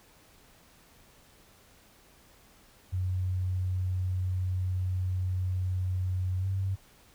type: tone with pitch glide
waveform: sine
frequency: 92.1 to 95.96 Hz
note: F#2 to G2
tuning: -7 to -36 cents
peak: -27 dBFS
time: 2.92-6.76 s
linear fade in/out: 20 ms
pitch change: +71 cents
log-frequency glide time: 6.39-6.46 s
effects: pink hiss -59 dBFS RMS until 7.14 s